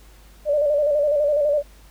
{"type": "tone with vibrato", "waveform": "sine", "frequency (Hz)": 587.3, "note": "D5", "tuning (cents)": 0, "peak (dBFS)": -16, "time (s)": [0.45, 1.63], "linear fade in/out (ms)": 50, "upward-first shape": "square", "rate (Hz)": 12, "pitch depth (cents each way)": 48, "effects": ["added 50 Hz sine -46 dBFS peak until 1.9 s", "pink hiss -53 dBFS RMS until 1.9 s"]}